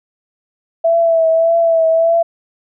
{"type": "tone with vibrato", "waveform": "sine", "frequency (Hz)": 660, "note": "E5", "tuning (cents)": 2, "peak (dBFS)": -9, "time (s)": [0.84, 2.23], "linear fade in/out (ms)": 10, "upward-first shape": "triangle", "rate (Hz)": 1.7, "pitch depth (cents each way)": 38, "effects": []}